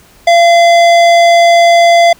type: tone with hard clipping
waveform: sine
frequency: 684 Hz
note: F5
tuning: 36 cents flat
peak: -5 dBFS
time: 0.27-2.13 s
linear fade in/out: 5 ms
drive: 15 dB
effects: pink hiss -43 dBFS RMS until 2.19 s